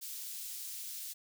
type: high-pass noise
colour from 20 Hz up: white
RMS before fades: -43 dBFS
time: 0.01-1.14 s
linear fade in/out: 20 ms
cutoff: 4000 Hz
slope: 12 dB/octave
effects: none